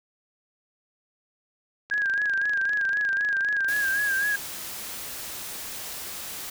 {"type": "click train", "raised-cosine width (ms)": 0.2, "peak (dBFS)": -22, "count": 51, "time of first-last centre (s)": [1.9, 3.884], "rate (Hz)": 25.2}
{"type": "tone with vibrato", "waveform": "sine", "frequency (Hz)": 1627, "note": "G#6", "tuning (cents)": -36, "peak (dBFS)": -22, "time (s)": [1.91, 4.36], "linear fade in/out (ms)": 5, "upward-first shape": "sine", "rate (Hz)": 3.9, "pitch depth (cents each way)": 61}
{"type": "noise", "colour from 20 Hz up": "white", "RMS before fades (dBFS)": -36, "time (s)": [3.68, 6.5], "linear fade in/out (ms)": 5}
{"effects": []}